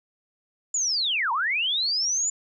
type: linear two-way sweep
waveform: sine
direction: down then up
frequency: 7120 to 880 to 7120 Hz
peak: -22 dBFS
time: 0.74-2.3 s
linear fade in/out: 5 ms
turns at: 1.32 s
effects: none